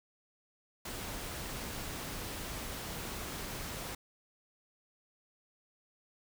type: noise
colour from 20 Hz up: pink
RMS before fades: -41 dBFS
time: 0.85-3.95 s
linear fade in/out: 5 ms
effects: none